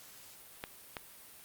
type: clicks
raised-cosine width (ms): 0.3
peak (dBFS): -22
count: 2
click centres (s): 0.639 / 0.968
effects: white hiss -54 dBFS RMS until 1.44 s + Opus 48 kbps